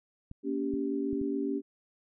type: clicks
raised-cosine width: 5 ms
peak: -30 dBFS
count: 4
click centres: 0.314 / 0.738 / 1.13 / 1.215 s
type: chord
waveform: sine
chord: G diminished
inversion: first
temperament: just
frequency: 235.2 / 282.2 / 392 Hz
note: Bb3 / Db4 / G4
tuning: +16 / +31 / 0 cents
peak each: -36 / -31 / -34 dBFS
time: 0.43-1.62 s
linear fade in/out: 50 ms
effects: none